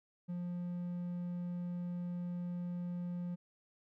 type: tone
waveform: triangle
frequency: 176.1 Hz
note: F3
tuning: 15 cents sharp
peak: -35 dBFS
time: 0.28-3.36 s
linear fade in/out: 20 ms
effects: none